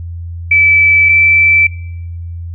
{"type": "tone pair in turn", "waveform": "sine", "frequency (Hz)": [2309, 2325], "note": ["D7", "D7"], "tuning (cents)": [-30, -18], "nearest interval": "unison", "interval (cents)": 12, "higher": "second", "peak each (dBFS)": -5, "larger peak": "neither", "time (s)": [[0.51, 1.09], [1.09, 1.67]], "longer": "neither", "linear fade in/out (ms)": 5, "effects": ["noise-tail reverb RT60 0.9 s tail -22 dB re dry", "added 85 Hz sine -21 dBFS peak until 2.54 s"]}